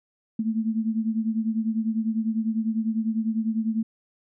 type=beating tone pair; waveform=sine; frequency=220 / 230 Hz; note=A3 / A#3; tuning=0 / -23 cents; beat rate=10 Hz; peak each=-24 / -28 dBFS; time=0.39-3.83 s; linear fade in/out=5 ms; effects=none